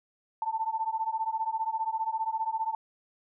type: beating tone pair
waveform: sine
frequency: 882 / 897 Hz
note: A5 / A5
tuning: +4 / +33 cents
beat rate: 15 Hz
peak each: -31 dBFS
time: 0.42-2.75 s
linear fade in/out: 2 ms
effects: none